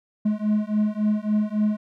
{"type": "beating tone pair", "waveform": "triangle", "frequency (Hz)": [210, 213.6], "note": ["G#3", "G#3"], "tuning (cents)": [19, 49], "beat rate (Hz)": 3.6, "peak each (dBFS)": -21, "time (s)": [0.25, 1.77], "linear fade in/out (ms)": 10, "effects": []}